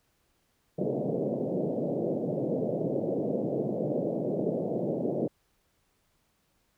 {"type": "band-pass noise", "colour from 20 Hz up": "white", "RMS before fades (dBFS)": -30, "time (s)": [0.78, 5.28], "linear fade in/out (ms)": 10, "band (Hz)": [130, 600], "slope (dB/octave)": 48, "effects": ["pink hiss -72 dBFS RMS until 6.77 s"]}